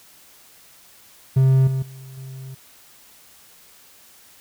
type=tone with level steps; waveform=triangle; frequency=132.4 Hz; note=C3; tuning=21 cents sharp; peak=-10 / -18 / -35 / -31 dBFS; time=1.36-2.55 s; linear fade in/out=10 ms; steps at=1.67 / 1.82 / 2.17 s; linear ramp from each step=5 ms; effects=white hiss -50 dBFS RMS until 4.4 s